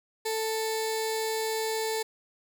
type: tone with notch filter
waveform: 15% pulse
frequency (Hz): 441.8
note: A4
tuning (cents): +7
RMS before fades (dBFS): -30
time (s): 0.25-2.03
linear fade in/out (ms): 10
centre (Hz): 1300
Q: 0.87
effects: none